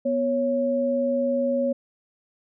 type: tone pair together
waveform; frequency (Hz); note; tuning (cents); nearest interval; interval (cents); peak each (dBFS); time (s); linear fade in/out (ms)
sine; 245.9 / 553; B3 / C#5; -7 / -4; octave + major second; 1403; -25 / -22; 0.05-1.73; 10
effects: none